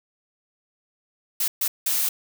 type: noise bursts at uneven times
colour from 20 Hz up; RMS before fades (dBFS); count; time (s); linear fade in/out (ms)
blue; -23; 3; 1.4-1.48 / 1.61-1.68 / 1.86-2.09; 5
effects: none